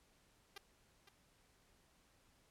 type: tone with echo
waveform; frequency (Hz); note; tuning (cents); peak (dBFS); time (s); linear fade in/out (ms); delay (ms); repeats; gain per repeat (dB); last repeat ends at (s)
5% pulse; 399.1; G4; +31; -37; 0.56-0.58; 5; 510; 1; -11; 1.09
effects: pink hiss -72 dBFS RMS until 2.5 s + low-pass 12000 Hz 12 dB/octave